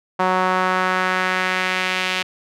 sawtooth tone with band-pass filter sweep, 185 Hz, F#3, in tune, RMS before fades -20 dBFS, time 0.19-2.23 s, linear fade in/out 10 ms, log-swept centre 980 to 2800 Hz, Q 1.6, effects none

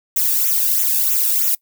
violet noise with flanger, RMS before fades -17 dBFS, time 0.16-1.55 s, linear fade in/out 5 ms, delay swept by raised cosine 0.21 to 1 ms, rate 3.1 Hz, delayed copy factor -0.85, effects noise-tail reverb RT60 0.1 s tail -23 dB re dry

